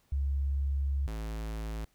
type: tone pair in turn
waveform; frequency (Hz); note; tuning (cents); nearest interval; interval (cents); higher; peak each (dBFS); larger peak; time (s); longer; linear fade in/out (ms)
sine / square; 69.3 / 54.4; C#2 / A1; 0 / -19; major third; 419; first; -27 / -35; first; 0.12-1.07 / 1.07-1.85; first; 5
effects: pink hiss -70 dBFS RMS until 1.94 s